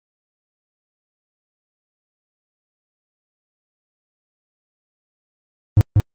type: tone with echo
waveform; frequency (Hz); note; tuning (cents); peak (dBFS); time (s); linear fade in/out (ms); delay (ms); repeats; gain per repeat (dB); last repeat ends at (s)
triangle; 103.83; G#2; 0; -5; 5.77-5.81; 0; 190; 1; -2; 6
effects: Opus 32 kbps